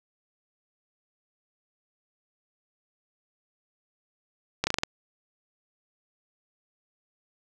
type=slowing click train; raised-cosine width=0.2 ms; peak=-7 dBFS; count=6; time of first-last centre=4.64-4.834 s; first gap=30 ms; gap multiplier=1.13; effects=none